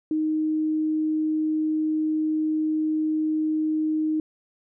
sine tone, 311.1 Hz, D#4, in tune, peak -21 dBFS, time 0.11-4.2 s, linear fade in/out 2 ms, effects none

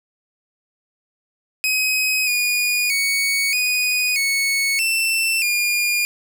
sawtooth tone with pitch steps, 2529 / 2450 / 2230 / 2478 / 2210 / 2678 / 2422 Hz, D#7 / D#7 / C#7 / D#7 / C#7 / E7 / D#7, +28 / -27 / +10 / -8 / -6 / +27 / -47 cents, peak -14 dBFS, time 1.64-6.05 s, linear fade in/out 0 ms, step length 630 ms, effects none

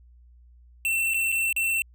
square tone with dropouts, 2693 Hz, E7, 36 cents sharp, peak -23 dBFS, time 0.85-1.82 s, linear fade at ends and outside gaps 1 ms, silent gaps 1.137-1.143 / 1.319-1.324 / 1.527-1.564 s, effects added 60 Hz sine -50 dBFS peak until 1.94 s

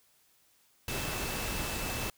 sine tone in noise, 2637 Hz, E7, in tune, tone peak -43 dBFS, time 0.88-2.1 s, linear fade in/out 2 ms, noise pink, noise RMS -35 dBFS, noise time 0.88-2.1 s, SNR -11 dB, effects white hiss -67 dBFS RMS until 2.17 s

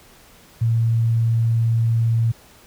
sine tone, 114.7 Hz, A#2, 28 cents flat, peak -15 dBFS, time 0.61-2.32 s, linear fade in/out 10 ms, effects pink hiss -49 dBFS RMS until 2.66 s

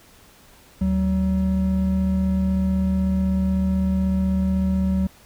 triangle tone pair together, 75.1 / 189.24 Hz, D2 / F#3, +39 / +39 cents, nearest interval octave + major third, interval 1600 cents, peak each -22 / -17 dBFS, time 0.81-5.07 s, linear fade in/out 5 ms, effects pink hiss -51 dBFS RMS until 5.25 s

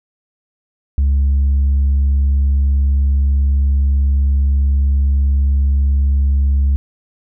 sine tone with tanh clipping, 69.2 Hz, C#2, 2 cents flat, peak -11 dBFS, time 0.98-6.76 s, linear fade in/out 0 ms, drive 1 dB, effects none

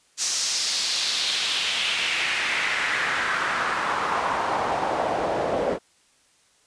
pink noise with band-pass filter sweep, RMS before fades -25 dBFS, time 0.17-5.79 s, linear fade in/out 50 ms, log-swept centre 6200 to 510 Hz, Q 2.3, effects white hiss -61 dBFS RMS until 6.66 s + resampled to 22050 Hz

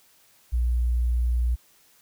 sine tone with sample-and-hold, 60 Hz, B1, 49 cents flat, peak -20 dBFS, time 0.52-1.56 s, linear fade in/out 20 ms, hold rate 11025 Hz, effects white hiss -59 dBFS RMS until 2.01 s

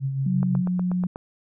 sine tone with tremolo, 135.5 Hz, C#3, 39 cents flat, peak -21 dBFS, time 0-0.64 s, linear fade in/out 50 ms, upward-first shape sine, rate 5.8 Hz, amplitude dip 45%
sine tone with pitch glide, 184.7 to 180.48 Hz, F#3 to F#3, -3 to -43 cents, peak -21 dBFS, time 0.26-1.07 s, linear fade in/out 5 ms, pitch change -40 cents, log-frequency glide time 0.4-0.7 s
click train, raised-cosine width 1 ms, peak -20 dBFS, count 7, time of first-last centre 0.43-1.159 s, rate 8.23 Hz
effects none

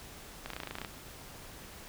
clicks, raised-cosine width 0.3 ms, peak -22 dBFS, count 12, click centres 0.46 / 0.503 / 0.534 / 0.565 / 0.602 / 0.634 / 0.673 / 0.71 / 0.754 / 0.785 / 0.816 / 0.848 s, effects pink hiss -49 dBFS RMS until 1.88 s

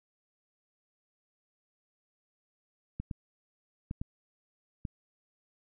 clicks, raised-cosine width 5 ms, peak -23 dBFS, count 5, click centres 3 / 3.112 / 3.911 / 4.015 / 4.852 s, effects none

